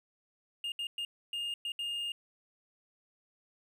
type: tone bursts at uneven times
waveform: triangle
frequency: 2829 Hz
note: F7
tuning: 22 cents sharp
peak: -32 dBFS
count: 6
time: 0.64-0.72 / 0.79-0.87 / 0.98-1.05 / 1.33-1.54 / 1.65-1.72 / 1.79-2.12 s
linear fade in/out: 2 ms
effects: none